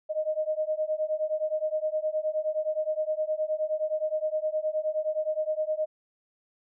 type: beating tone pair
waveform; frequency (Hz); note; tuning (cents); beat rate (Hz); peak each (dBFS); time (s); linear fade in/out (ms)
sine; 615 / 624.6; D#5 / D#5; -20 / +7; 9.6; -29; 0.09-5.86; 20
effects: none